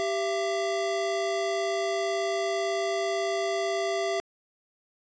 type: tone pair together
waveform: square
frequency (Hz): 392 / 672.7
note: G4 / E5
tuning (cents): 0 / +35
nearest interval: major sixth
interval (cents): 935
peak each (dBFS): -30 / -29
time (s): 0-4.2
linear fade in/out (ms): 0
effects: resampled to 16000 Hz